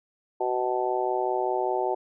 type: harmonic tone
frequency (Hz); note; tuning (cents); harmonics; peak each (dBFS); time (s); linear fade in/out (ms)
125.1; B2; +23; 3 / 4 / 5 / 6 / 7; -28 / -33 / -31 / -30 / -30; 0.4-1.95; 10
effects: none